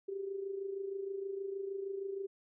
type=tone with amplitude modulation; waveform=sine; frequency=392 Hz; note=G4; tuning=in tune; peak=-34 dBFS; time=0.08-2.27 s; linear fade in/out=10 ms; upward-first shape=sine; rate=26.4 Hz; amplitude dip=60%; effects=none